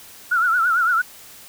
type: tone with vibrato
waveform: sine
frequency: 1396.9 Hz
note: F6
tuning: in tune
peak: -15 dBFS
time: 0.31-1.02 s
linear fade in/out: 10 ms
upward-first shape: triangle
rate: 8.9 Hz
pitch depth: 130 cents each way
effects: white hiss -43 dBFS RMS until 1.48 s